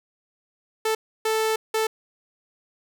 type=tone bursts at uneven times; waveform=sawtooth; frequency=440 Hz; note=A4; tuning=in tune; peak=-17 dBFS; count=3; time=0.85-0.95 / 1.25-1.56 / 1.74-1.87 s; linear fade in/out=5 ms; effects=none